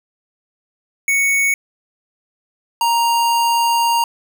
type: tone pair in turn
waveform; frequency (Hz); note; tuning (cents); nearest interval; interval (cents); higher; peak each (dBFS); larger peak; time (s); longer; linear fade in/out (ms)
square; 2222 / 934.2; C#7 / A#5; +4 / +3; octave + minor third; 1501; first; -14; neither; 1.08-1.54 / 2.81-4.04; second; 2
effects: none